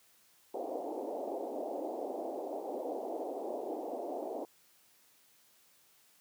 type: band-pass noise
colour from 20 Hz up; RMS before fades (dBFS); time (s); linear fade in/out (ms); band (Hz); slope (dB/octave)
white; -39; 0.54-4.45; 2; 270 to 760; 48
effects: white hiss -66 dBFS RMS until 6.2 s + high-pass 100 Hz 12 dB/octave